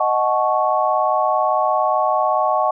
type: chord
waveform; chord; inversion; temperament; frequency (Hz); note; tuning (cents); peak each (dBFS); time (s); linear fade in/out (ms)
sine; D# half-diminished seventh; none; equal with one note detuned; 622.3 / 740 / 864.9 / 1108.7; D#5 / F#5 / A5 / C#6; 0 / 0 / -30 / 0; -20 / -20 / -22 / -20; 0-2.71; 5
effects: none